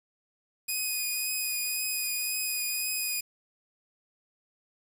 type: tone with vibrato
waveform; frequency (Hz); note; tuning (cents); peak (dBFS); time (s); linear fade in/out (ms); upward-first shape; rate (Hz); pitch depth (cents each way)
5% pulse; 2489; D#7; 0; -20; 0.68-3.21; 10; triangle; 1.9; 20
effects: 8-bit